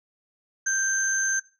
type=tone pair together; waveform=sine; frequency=1568 / 6272 Hz; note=G6 / G8; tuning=0 / 0 cents; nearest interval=2 octaves; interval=2400 cents; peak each=-24 / -24 dBFS; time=0.66-1.4 s; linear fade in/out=10 ms; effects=noise-tail reverb RT60 0.3 s tail -17 dB re dry + tanh soft clip ceiling -14 dBFS